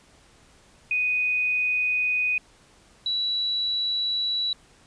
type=tone pair in turn; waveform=sine; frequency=2489 / 3928 Hz; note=D#7 / B7; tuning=0 / -10 cents; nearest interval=minor sixth; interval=790 cents; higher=second; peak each=-21 / -23 dBFS; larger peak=first; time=0.91-2.38 / 3.06-4.53 s; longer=neither; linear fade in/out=2 ms; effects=pink hiss -56 dBFS RMS until 4.86 s + resampled to 22050 Hz